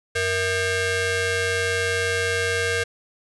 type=ring-modulated tone; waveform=sawtooth; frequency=561 Hz; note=C#5; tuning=21 cents sharp; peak=-14 dBFS; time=0.15-2.84 s; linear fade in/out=10 ms; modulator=1030 Hz; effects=resampled to 24000 Hz